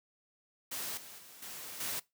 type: noise with level steps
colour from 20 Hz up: white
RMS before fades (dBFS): -39 / -50 / -54 / -45 / -37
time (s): 0.71-2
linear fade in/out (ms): 10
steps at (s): 0.97 / 1.18 / 1.42 / 1.8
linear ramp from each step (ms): 5
effects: noise-tail reverb RT60 0.2 s tail -21 dB re dry + high-pass 100 Hz 12 dB/octave